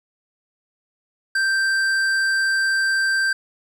sine tone with hard clipping, 1568 Hz, G6, in tune, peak -19 dBFS, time 1.35-3.33 s, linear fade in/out 5 ms, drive 10 dB, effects none

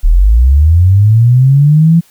sine linear sweep, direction up, 35 to 170.1 Hz, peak -3 dBFS, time 0.03-2.01 s, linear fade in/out 20 ms, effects white hiss -47 dBFS RMS until 2.1 s

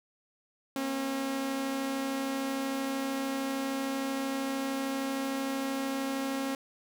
sawtooth tone pair together, 237.7 / 270.8 Hz, A#3 / C#4, +34 / -40 cents, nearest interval major second, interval 226 cents, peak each -36 / -27 dBFS, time 0.76-6.55 s, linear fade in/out 2 ms, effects none

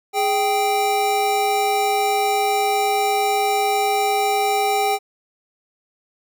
square tone pair together, 415.3 / 784 Hz, G#4 / G5, 0 / 0 cents, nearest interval major seventh, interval 1100 cents, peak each -23 / -19 dBFS, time 0.13-4.99 s, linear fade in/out 50 ms, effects none

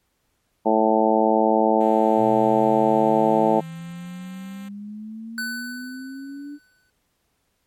harmonic tone, 110 Hz, A2, in tune, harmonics 2 / 3 / 4 / 5 / 6 / 7 / 8, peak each -23 / -23 / -23 / -23 / -23 / -23 / -23 dBFS, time 0.65-3.61 s, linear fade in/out 20 ms
5% pulse tone with pitch glide, 261.6 to 264 Hz, C4 to C4, 0 to +16 cents, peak -33 dBFS, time 1.8-4.69 s, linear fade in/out 10 ms, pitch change +16 cents, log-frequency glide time 1.91-3.95 s
sine exponential sweep, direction up, 120.8 to 293.7 Hz, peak -32 dBFS, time 2.16-6.59 s, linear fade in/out 50 ms
square tone with exponential decay, 1500 Hz, F#6, 23 cents sharp, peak -25 dBFS, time 5.38-6.9 s, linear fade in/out 1 ms, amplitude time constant 330 ms
effects pink hiss -70 dBFS RMS until 7.66 s + MP3 64 kbps

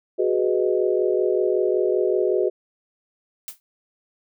sine chord, G# minor seventh, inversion third, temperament equal, 370 / 415.3 / 493.9 / 622.3 Hz, F#4 / G#4 / B4 / D#5, 0 / 0 / 0 / 0 cents, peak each -21 / -23 / -25 / -27 dBFS, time 0.18-2.5 s, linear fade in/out 20 ms
blue noise with exponential decay, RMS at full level -29 dBFS, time 3.48-3.6 s, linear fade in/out 0 ms, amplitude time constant 24 ms
effects none

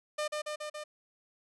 sawtooth tone with echo, 603 Hz, D5, 46 cents sharp, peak -27 dBFS, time 0.18-0.28 s, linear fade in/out 10 ms, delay 140 ms, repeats 4, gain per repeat -2 dB, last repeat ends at 0.84 s, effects resampled to 24000 Hz

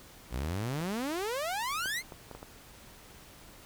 sawtooth exponential sweep, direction up, 55 to 2200 Hz, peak -28 dBFS, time 0.3-2.03 s, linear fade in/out 50 ms
clicks, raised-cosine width 1 ms, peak -29 dBFS, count 6, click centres 0.809 / 1.858 / 2.122 / 2.313 / 2.35 / 2.429 s
effects pink hiss -53 dBFS RMS until 3.65 s

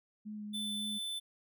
sine tone with vibrato, 210.5 Hz, G#3, 24 cents sharp, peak -40 dBFS, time 0.25-0.99 s, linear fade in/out 20 ms, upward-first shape sine, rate 3.6 Hz, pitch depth 16 cents each way
square tone, 3520 Hz, A7, in tune, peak -37 dBFS, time 0.53-1.2 s, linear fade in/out 20 ms
effects none

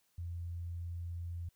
sine tone, 85.9 Hz, F2, 28 cents flat, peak -38 dBFS, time 0.18-1.49 s, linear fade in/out 5 ms, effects white hiss -75 dBFS RMS until 1.55 s

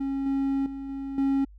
triangle tone with level steps, 273.2 Hz, C#4, 25 cents flat, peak -24 / -21 / -31 / -29 / -19 dBFS, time 0-1.45 s, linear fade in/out 10 ms, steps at 0.26 / 0.66 / 0.89 / 1.18 s, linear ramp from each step 2 ms, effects added 50 Hz sine -46 dBFS peak until 1.58 s

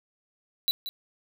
square tone with echo, 3951 Hz, B7, in tune, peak -22 dBFS, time 0.68-0.71 s, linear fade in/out 0 ms, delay 180 ms, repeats 1, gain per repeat -11 dB, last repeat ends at 0.89 s, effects none

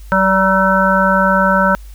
harmonic tone with a mistuned harmonic, 190 Hz, F#3, 46 cents sharp, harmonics 1 / 3 / 5 / 7 / 8, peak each -16 / -16 / -16 / -16 / -16 dBFS, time 0.12-1.75 s, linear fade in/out 0 ms, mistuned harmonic 3, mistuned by +22 cents, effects added 50 Hz sine -31 dBFS peak until 1.94 s + white hiss -48 dBFS RMS until 1.94 s

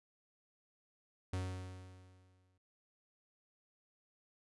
45% pulse tone with exponential decay, 92.5 Hz, F#2, in tune, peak -35 dBFS, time 1.33-2.58 s, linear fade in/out 5 ms, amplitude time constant 270 ms, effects resampled to 24000 Hz

